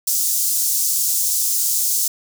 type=high-pass noise; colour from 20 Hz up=pink; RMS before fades=-19 dBFS; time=0.07-2.08 s; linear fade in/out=5 ms; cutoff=6000 Hz; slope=24 dB/octave; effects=none